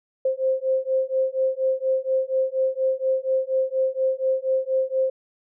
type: beating tone pair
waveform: sine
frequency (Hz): 523.3 / 527.5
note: C5 / C5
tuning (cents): 0 / +14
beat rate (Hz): 4.2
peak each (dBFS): -23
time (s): 0.25-5.1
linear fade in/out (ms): 5
effects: none